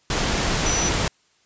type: tone in noise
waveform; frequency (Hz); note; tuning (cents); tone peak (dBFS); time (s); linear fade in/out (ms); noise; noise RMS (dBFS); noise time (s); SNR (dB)
sine; 5920; F#8; 0; -23; 0.66-0.89; 2; pink; -22; 0.1-1.08; -4
effects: white hiss -62 dBFS RMS until 1.45 s + resampled to 16000 Hz